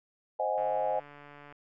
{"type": "chord", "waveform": "sine", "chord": "Ab dominant seventh", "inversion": "first", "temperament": "equal", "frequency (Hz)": [523.3, 622.3, 740, 830.6], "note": ["C5", "Eb5", "Gb5", "Ab5"], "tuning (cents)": [0, 0, 0, 0], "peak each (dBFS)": [-33, -32, -34, -32], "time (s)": [0.39, 1], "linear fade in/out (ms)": 10}
{"type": "click train", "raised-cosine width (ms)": 0.5, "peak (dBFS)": -35, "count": 138, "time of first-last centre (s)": [0.58, 1.525], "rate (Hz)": 145}
{"effects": []}